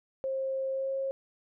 sine tone with pitch glide, 533 to 539.2 Hz, C5 to C#5, +32 to -48 cents, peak -29 dBFS, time 0.24-1.11 s, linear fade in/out 0 ms, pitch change +20 cents, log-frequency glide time 0.71-0.92 s, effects none

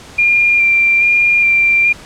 sine tone with vibrato, 2387 Hz, D7, 28 cents sharp, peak -8 dBFS, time 0.18-1.93 s, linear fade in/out 10 ms, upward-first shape square, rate 1.2 Hz, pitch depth 15 cents each way, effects pink hiss -36 dBFS RMS until 2.05 s + low-pass 8000 Hz 12 dB/octave

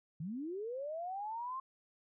sine linear sweep, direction up, 144.7 to 1073 Hz, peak -38 dBFS, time 0.2-1.6 s, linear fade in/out 5 ms, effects none

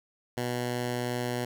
10% pulse tone, 122.7 Hz, B2, 11 cents flat, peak -21 dBFS, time 0.37-1.45 s, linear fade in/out 5 ms, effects none

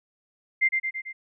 sine tone with echo, 2093 Hz, C7, in tune, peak -17 dBFS, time 0.61-0.69 s, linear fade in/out 20 ms, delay 110 ms, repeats 4, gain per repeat -4 dB, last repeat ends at 1.13 s, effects none

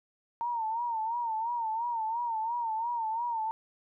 sine tone with vibrato, 917 Hz, A#5, 29 cents flat, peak -29 dBFS, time 0.41-3.51 s, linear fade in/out 0 ms, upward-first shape sine, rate 2.9 Hz, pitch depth 88 cents each way, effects none

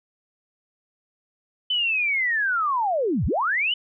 sine linear two-way sweep, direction down then up, 3048 to 52.1 to 3048 Hz, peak -20 dBFS, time 1.7-3.74 s, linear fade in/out 5 ms, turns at 3.26 s, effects none

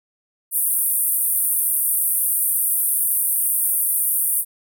pink band-pass noise, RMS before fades -20 dBFS, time 0.51-4.45 s, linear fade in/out 50 ms, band 9000 to 16000 Hz, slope 96 dB/octave, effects none

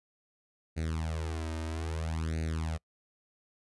sawtooth tone with flanger, 80.2 Hz, E2, 47 cents flat, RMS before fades -34 dBFS, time 0.76-2.78 s, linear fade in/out 20 ms, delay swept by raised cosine 0.46 to 3.26 ms, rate 0.61 Hz, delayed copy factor +0.9, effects noise-tail reverb RT60 0.1 s tail -26 dB re dry + resampled to 24000 Hz

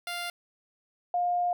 10% pulse / sine tone pair in turn, 698.5 / 708.3 Hz, F5 / F5, 0 / +24 cents, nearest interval unison, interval 24 cents, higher second, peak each -24 dBFS, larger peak neither, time 0.07-0.3 / 1.14-1.53 s, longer second, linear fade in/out 2 ms, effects none

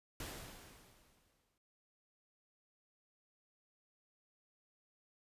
pink noise with exponential decay, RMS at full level -44 dBFS, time 0.2-1.58 s, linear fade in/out 2 ms, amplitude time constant 300 ms, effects resampled to 32000 Hz

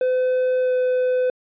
triangle tone with pitch glide, 509 to 505.5 Hz, C5 to B4, -48 to +40 cents, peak -15 dBFS, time 0.01-1.3 s, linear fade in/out 2 ms, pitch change -12 cents, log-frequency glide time 0.61-0.73 s, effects resampled to 8000 Hz

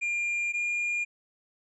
triangle tone pair in turn, 2400 / 2415 Hz, D7 / D7, +37 / +48 cents, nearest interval unison, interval 11 cents, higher second, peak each -25 dBFS, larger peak neither, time 0.01-0.53 / 0.53-1.05 s, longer neither, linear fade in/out 20 ms, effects resampled to 22050 Hz

